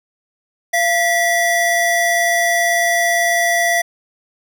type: tone pair together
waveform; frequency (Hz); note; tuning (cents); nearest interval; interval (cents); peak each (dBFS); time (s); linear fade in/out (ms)
square; 687.7 / 1945; F5 / B6; -27 / -27; octave + tritone; 1800; -17; 0.73-3.82; 10
effects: none